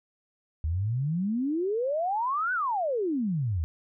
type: exponential two-way sweep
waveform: sine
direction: up then down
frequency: 74.4 to 1533 to 74.4 Hz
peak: -25 dBFS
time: 0.64-3.64 s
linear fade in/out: 0 ms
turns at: 2.53 s
effects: none

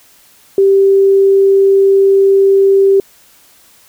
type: tone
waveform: sine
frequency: 391.3 Hz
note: G4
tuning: 3 cents flat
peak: -5 dBFS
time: 0.58-3 s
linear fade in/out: 2 ms
effects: white hiss -46 dBFS RMS until 3.88 s

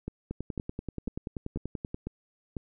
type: two click trains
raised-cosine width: 3 ms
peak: -21 / -21 dBFS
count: 6 / 18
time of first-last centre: 0.08-2.568 / 0.31-1.945 s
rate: 2.01 / 10.4 Hz
effects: none

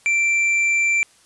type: tone with tanh clipping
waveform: sine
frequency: 2349 Hz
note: D7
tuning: in tune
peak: -17 dBFS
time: 0.06-1.03 s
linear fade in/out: 0 ms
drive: 7 dB
effects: white hiss -54 dBFS RMS until 1.25 s + resampled to 24000 Hz

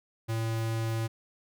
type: tone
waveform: square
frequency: 112.9 Hz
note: A2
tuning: 45 cents sharp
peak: -29 dBFS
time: 0.28-1.08 s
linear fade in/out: 20 ms
effects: none

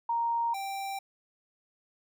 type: tone pair in turn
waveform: sine / square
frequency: 932.3 / 784 Hz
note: A#5 / G5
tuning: 0 / 0 cents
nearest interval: minor third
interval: 300 cents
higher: first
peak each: -26 / -34 dBFS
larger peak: first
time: 0.09-0.54 / 0.54-0.99 s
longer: neither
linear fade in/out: 5 ms
effects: none

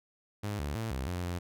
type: tone with pitch steps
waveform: sawtooth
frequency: 103.4 / 72.4 / 112.3 / 65.7 / 89 / 87.9 Hz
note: G#2 / D2 / A2 / C2 / F2 / F2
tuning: -7 / -24 / +36 / +8 / +33 / +12 cents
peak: -29 dBFS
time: 0.43-1.39 s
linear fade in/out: 10 ms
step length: 160 ms
effects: none

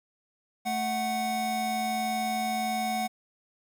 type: tone pair together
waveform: square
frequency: 219.6 / 740 Hz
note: A3 / F#5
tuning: -3 / 0 cents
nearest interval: octave + major sixth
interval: 2103 cents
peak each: -34 / -29 dBFS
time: 0.65-3.08 s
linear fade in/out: 20 ms
effects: 11-bit

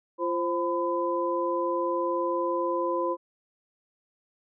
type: tone cluster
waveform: sine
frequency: 345.4 / 525 / 1007 Hz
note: F4 / C5 / B5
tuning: -19 / +6 / +33 cents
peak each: -29 dBFS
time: 0.18-3.17 s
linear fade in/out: 50 ms
effects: none

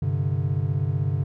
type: chord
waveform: triangle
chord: G suspended fourth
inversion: none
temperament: equal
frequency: 98 / 130.81 / 146.83 Hz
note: G2 / C3 / D3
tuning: 0 / 0 / 0 cents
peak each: -24 dBFS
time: 0.02-1.24 s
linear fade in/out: 5 ms
effects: none

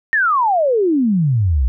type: exponential sweep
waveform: sine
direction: down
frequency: 1864.7 to 57.9 Hz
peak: -12 dBFS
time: 0.13-1.68 s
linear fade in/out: 0 ms
effects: none

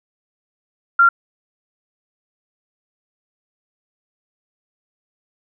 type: tone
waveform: sine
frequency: 1383 Hz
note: F6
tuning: 17 cents flat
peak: -8 dBFS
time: 0.99-1.09 s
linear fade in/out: 5 ms
effects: none

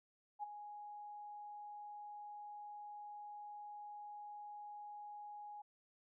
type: tone with ADSR envelope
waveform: sine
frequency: 830.6 Hz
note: G#5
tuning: in tune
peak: -38 dBFS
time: 0.39-5.62 s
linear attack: 42 ms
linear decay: 14 ms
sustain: -10 dB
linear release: 7 ms
effects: none

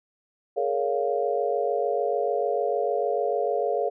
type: chord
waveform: sine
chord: Bb minor seventh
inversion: third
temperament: just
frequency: 419.5 / 466.2 / 559.4 / 699.2 Hz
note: Ab4 / Bb4 / Db5 / F5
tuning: +17 / 0 / +16 / +2 cents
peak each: -28 dBFS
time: 0.56-3.9 s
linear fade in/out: 20 ms
effects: none

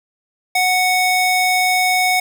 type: ring-modulated tone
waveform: square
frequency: 1479 Hz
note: F#6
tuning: 1 cent flat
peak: -11 dBFS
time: 0.55-2.2 s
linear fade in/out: 5 ms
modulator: 743 Hz
effects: none

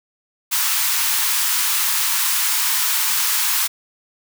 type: high-pass noise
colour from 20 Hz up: white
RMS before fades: -19 dBFS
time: 0.51-3.68 s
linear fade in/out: 20 ms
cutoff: 850 Hz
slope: 96 dB/octave
effects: none

